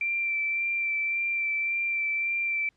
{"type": "tone with vibrato", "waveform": "sine", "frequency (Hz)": 2349, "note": "D7", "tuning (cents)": 0, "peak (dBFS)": -25, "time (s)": [0.01, 2.69], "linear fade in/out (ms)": 2, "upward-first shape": "sine", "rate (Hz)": 1.8, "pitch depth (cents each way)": 17, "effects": ["pink hiss -70 dBFS RMS until 2.76 s", "low-pass 6000 Hz 12 dB/octave"]}